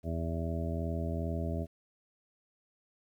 harmonic tone, 82.41 Hz, E2, in tune, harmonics 1 / 2 / 3 / 4 / 5 / 7 / 8, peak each -34 / -38 / -40 / -44 / -44 / -44 / -42 dBFS, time 0.03-1.67 s, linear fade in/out 50 ms, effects 11-bit

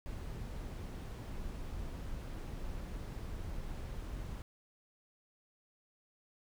brown noise, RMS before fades -42 dBFS, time 0.06-4.42 s, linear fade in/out 0 ms, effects none

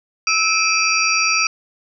sine tone cluster, 1310 / 2392 / 2581 / 4696 / 5710 Hz, E6 / D7 / E7 / D8 / F8, -11 / +31 / -37 / -1 / +37 cents, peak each -21 dBFS, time 0.27-1.47 s, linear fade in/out 2 ms, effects none

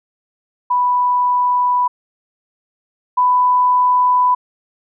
sine tone pair in turn, 987.8 / 995.2 Hz, B5 / B5, 0 / +13 cents, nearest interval unison, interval 13 cents, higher second, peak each -12 / -10 dBFS, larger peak second, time 0.7-1.88 / 3.17-4.35 s, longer neither, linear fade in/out 10 ms, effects none

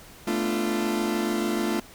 40% pulse chord, B half-diminished seventh, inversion third, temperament equal with one note detuned, 220 / 246.9 / 293.7 / 345.8 Hz, A3 / B3 / D4 / F4, 0 / 0 / 0 / -17 cents, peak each -27 / -33 / -31 / -27 dBFS, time 0.27-1.8 s, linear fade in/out 5 ms, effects pink hiss -48 dBFS RMS until 1.94 s

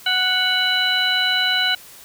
harmonic tone with a mistuned harmonic, 740 Hz, F#5, in tune, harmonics 1 / 2 / 3 / 4 / 5, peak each -28 / -21 / -27 / -20 / -23 dBFS, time 0.06-1.75 s, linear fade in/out 5 ms, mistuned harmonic 5, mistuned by +120 cents, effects white hiss -43 dBFS RMS until 2.04 s

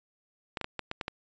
clicks, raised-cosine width 0.3 ms, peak -17 dBFS, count 7, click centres 0.572 / 0.613 / 0.644 / 0.793 / 0.914 / 1.012 / 1.081 s, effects resampled to 16000 Hz

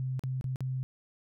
sine tone with dropouts, 130 Hz, C3, 11 cents flat, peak -30 dBFS, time 0-0.83 s, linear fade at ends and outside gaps 0 ms, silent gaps 0.194-0.237 / 0.411-0.442 / 0.559-0.606 s, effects none

